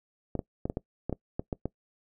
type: clicks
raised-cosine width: 2 ms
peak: -17 dBFS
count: 10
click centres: 0.353 / 0.392 / 0.655 / 0.699 / 0.771 / 1.096 / 1.127 / 1.395 / 1.528 / 1.656 s
effects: noise-tail reverb RT60 0.1 s tail -22 dB re dry